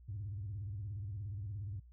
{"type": "tone with vibrato", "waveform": "sine", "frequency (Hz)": 100.4, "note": "G2", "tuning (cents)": 42, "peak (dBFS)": -38, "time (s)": [0.08, 1.8], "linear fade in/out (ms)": 10, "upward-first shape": "square", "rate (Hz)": 17, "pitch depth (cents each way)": 140, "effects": ["tanh soft clip ceiling -35 dBFS", "added 60 Hz sine -55 dBFS peak until 1.92 s"]}